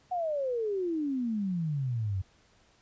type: exponential sweep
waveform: sine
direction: down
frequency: 744 to 90.7 Hz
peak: -28 dBFS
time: 0.11-2.22 s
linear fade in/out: 10 ms
effects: pink hiss -64 dBFS RMS until 2.81 s + resampled to 16000 Hz